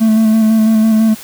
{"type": "tone with vibrato", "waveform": "triangle", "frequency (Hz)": 220, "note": "A3", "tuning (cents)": 0, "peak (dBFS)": -5, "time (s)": [0, 1.15], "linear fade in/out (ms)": 20, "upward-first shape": "square", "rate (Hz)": 6, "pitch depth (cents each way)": 19, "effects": ["white hiss -33 dBFS RMS until 1.23 s", "high-pass 60 Hz 12 dB/octave"]}